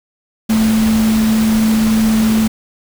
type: tone in noise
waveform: sine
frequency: 220 Hz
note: A3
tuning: in tune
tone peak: -10 dBFS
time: 0.49-2.48 s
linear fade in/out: 10 ms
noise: pink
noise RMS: -23 dBFS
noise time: 0.49-2.48 s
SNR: +10 dB
effects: none